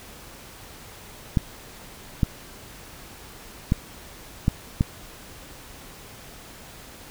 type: clicks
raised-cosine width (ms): 5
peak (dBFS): -6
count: 5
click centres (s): 1.372 / 2.232 / 3.721 / 4.481 / 4.809
effects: pink hiss -44 dBFS RMS until 7.1 s